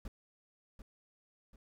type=noise with echo; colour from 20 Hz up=brown; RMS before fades=-42 dBFS; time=0.05-0.08 s; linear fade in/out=2 ms; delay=740 ms; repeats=2; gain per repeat=-8 dB; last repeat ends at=1.56 s; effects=none